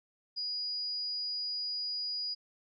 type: tone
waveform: sine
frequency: 4900 Hz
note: D#8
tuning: 27 cents flat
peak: -33 dBFS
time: 0.36-2.35 s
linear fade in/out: 20 ms
effects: none